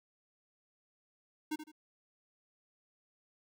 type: tone with echo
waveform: square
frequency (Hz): 307.4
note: D#4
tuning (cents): -21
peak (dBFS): -34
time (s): 1.51-1.56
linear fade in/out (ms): 10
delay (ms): 79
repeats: 2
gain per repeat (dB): -10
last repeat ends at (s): 1.718
effects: none